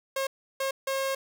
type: tone bursts at uneven times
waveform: sawtooth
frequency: 539 Hz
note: C#5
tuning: 49 cents flat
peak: -23 dBFS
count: 3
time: 0.16-0.27 / 0.6-0.71 / 0.87-1.15 s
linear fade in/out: 5 ms
effects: none